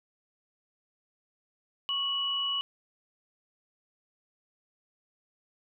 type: tone pair together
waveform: sine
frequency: 1108.7 / 2941 Hz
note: C#6 / F#7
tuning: 0 / -11 cents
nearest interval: octave + perfect fourth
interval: 1689 cents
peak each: -37 / -28 dBFS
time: 1.89-2.61 s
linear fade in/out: 0 ms
effects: none